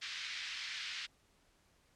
pink band-pass noise, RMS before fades -43 dBFS, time 0.01-1.07 s, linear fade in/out 20 ms, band 1800 to 5100 Hz, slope 24 dB/octave, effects pink hiss -71 dBFS RMS until 1.95 s + low-pass 10000 Hz 12 dB/octave

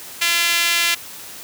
sawtooth tone with high-pass filter, 340.9 Hz, F4, 42 cents flat, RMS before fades -18 dBFS, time 0.21-0.95 s, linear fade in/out 10 ms, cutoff 2400 Hz, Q 1.5, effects white hiss -36 dBFS RMS until 1.43 s + high-pass 60 Hz 12 dB/octave

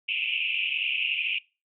white band-pass noise, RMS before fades -28 dBFS, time 0.08-1.39 s, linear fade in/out 10 ms, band 2400 to 2900 Hz, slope 96 dB/octave, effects noise-tail reverb RT60 0.3 s tail -23 dB re dry

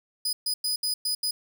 sawtooth tone bursts at uneven times, 4978 Hz, D#8, in tune, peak -22 dBFS, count 6, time 0.25-0.33 / 0.46-0.54 / 0.64-0.76 / 0.83-0.94 / 1.05-1.15 / 1.23-1.31 s, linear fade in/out 5 ms, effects none

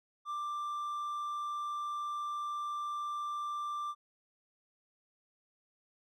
triangle tone, 1181 Hz, D6, 9 cents sharp, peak -33 dBFS, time 0.25-3.95 s, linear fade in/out 50 ms, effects none

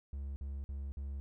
triangle tone bursts, 69.3 Hz, C#2, in tune, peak -36 dBFS, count 4, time 0.13-1.2 s, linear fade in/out 0 ms, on 230 ms, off 50 ms, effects none

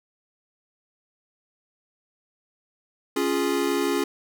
square chord, Db major, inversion none, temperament equal, 277.2 / 349.2 / 415.3 Hz, Db4 / F4 / Ab4, 0 / 0 / 0 cents, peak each -27 dBFS, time 3.16-4.04 s, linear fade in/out 5 ms, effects none

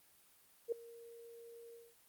sine tone with ADSR envelope, 466.2 Hz, A#4, in tune, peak -31 dBFS, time 0.68-1.95 s, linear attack 41 ms, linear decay 4 ms, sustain -21 dB, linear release 220 ms, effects white hiss -67 dBFS RMS until 2.08 s + Opus 32 kbps

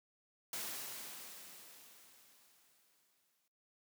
white noise with exponential decay, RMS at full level -41 dBFS, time 0.53-3.48 s, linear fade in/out 2 ms, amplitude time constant 640 ms, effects noise-tail reverb RT60 0.4 s tail -21 dB re dry + high-pass 150 Hz 12 dB/octave

